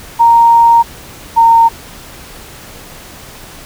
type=tone pair in turn; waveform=sine; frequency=930 / 917.7 Hz; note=A#5 / A#5; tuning=-4 / -27 cents; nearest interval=unison; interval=23 cents; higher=first; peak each=-3 dBFS; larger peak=neither; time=0.19-0.83 / 1.36-1.69 s; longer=first; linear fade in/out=20 ms; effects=pink hiss -33 dBFS RMS until 3.65 s